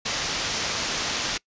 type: low-pass noise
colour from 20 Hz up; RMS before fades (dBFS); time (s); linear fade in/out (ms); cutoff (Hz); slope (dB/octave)
white; -28; 0.05-1.38; 10; 6600; 48
effects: noise-tail reverb RT60 0.1 s tail -24 dB re dry + resampled to 16000 Hz